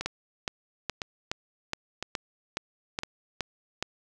two click trains, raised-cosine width 0.2 ms, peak -15 / -12 dBFS, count 4 / 10, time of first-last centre 0.01-3.034 / 0.06-3.826 s, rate 0.992 / 2.39 Hz, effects none

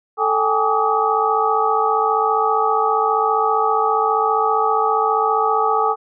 sine tone cluster, 440.2 / 787 / 842 / 1155 / 1256 Hz, A4 / G5 / G#5 / D6 / D#6, +1 / +7 / +24 / -29 / +16 cents, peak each -21 dBFS, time 0.17-5.96 s, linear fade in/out 50 ms, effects none

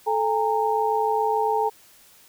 sine tone cluster, 436.7 / 812 / 919 Hz, A4 / G#5 / A#5, -13 / -39 / -25 cents, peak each -24 dBFS, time 0.06-1.7 s, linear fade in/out 20 ms, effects white hiss -53 dBFS RMS until 2.28 s

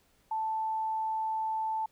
sine tone, 880 Hz, A5, in tune, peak -29 dBFS, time 0.31-1.86 s, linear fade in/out 5 ms, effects pink hiss -68 dBFS RMS until 1.91 s

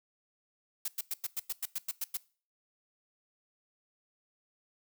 blue noise bursts, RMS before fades -34 dBFS, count 11, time 0.85-2.171 s, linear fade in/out 5 ms, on 31 ms, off 98 ms, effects noise-tail reverb RT60 0.4 s tail -21 dB re dry

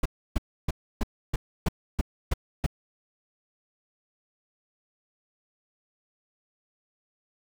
brown noise bursts, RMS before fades -23 dBFS, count 9, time 0.03-2.664 s, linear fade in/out 5 ms, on 26 ms, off 300 ms, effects none

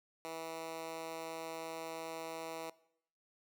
10% pulse tone with high-pass filter, 162.8 Hz, E3, 21 cents flat, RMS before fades -44 dBFS, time 0.25-2.7 s, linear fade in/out 0 ms, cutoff 420 Hz, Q 0.96, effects noise-tail reverb RT60 0.7 s tail -20 dB re dry

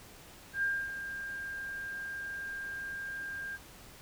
sine tone with ADSR envelope, 1600 Hz, G6, 35 cents sharp, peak -27 dBFS, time 0.53-3.58 s, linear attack 94 ms, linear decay 260 ms, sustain -10 dB, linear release 33 ms, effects pink hiss -53 dBFS RMS until 4.01 s

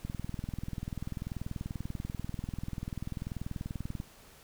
click train, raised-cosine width 5 ms, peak -24 dBFS, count 82, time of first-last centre 0.05-4.001 s, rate 20.5 Hz, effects pink hiss -56 dBFS RMS until 4.43 s

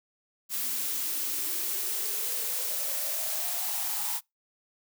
blue noise with high-pass filter sweep, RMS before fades -31 dBFS, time 0.49-4.21 s, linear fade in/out 50 ms, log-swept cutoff 220 to 910 Hz, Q 7.1, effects noise-tail reverb RT60 0.2 s tail -26 dB re dry

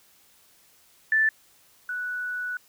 sine tone pair in turn, 1760 / 1478.4 Hz, A6 / F#6, 0 / -2 cents, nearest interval minor third, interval 302 cents, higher first, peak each -18 / -28 dBFS, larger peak first, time 1.12-1.29 / 1.89-2.57 s, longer second, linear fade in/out 2 ms, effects white hiss -59 dBFS RMS until 2.68 s

